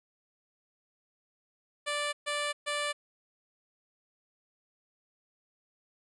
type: tone bursts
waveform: 10% pulse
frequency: 586 Hz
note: D5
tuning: 4 cents flat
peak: -22 dBFS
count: 3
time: 1.86-2.93 s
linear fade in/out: 20 ms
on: 270 ms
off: 130 ms
effects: resampled to 24000 Hz